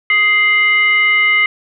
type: tone with frequency modulation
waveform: sine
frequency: 2093 Hz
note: C7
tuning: in tune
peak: -9 dBFS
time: 0.1-1.46 s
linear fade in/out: 2 ms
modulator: 843 Hz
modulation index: 0.51
effects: none